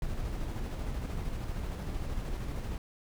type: noise with tremolo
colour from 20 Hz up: brown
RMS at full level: -34 dBFS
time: 0.02-2.78 s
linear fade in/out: 2 ms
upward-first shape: square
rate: 13 Hz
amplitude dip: 25%
effects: none